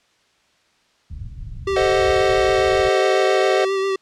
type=low-pass noise; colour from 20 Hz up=white; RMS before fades=-32 dBFS; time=1.1-2.89 s; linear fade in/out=10 ms; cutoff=110 Hz; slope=24 dB/octave
type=tone with vibrato; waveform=square; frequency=387.8 Hz; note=G4; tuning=19 cents flat; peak=-19 dBFS; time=1.67-3.96 s; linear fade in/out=5 ms; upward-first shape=sine; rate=7.4 Hz; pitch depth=21 cents each way
type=chord; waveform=square; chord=A diminished seventh; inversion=none; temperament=equal; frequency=440 / 523.3 / 622.3 / 740 Hz; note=A4 / C5 / Eb5 / Gb5; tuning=0 / 0 / 0 / 0 cents; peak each=-25 / -22 / -22 / -24 dBFS; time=1.76-3.65 s; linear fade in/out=5 ms
effects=white hiss -60 dBFS RMS until 4.01 s + low-pass 5000 Hz 12 dB/octave